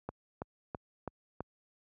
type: click train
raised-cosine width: 1 ms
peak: -23 dBFS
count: 5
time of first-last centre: 0.09-1.406 s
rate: 3.04 Hz
effects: high-pass 60 Hz 12 dB/octave